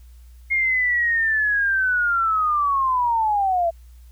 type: linear sweep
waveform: sine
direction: down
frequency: 2146 to 659.3 Hz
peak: -17 dBFS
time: 0.5-3.71 s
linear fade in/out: 20 ms
effects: added 60 Hz sine -42 dBFS peak until 4.11 s + white hiss -61 dBFS RMS until 4.11 s